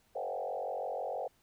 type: tone with frequency modulation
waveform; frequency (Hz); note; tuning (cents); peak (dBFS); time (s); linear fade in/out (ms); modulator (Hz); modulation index
sine; 633; D#5; +30; -34; 0.15-1.28; 10; 46.1; 3.5
effects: pink hiss -70 dBFS RMS until 1.42 s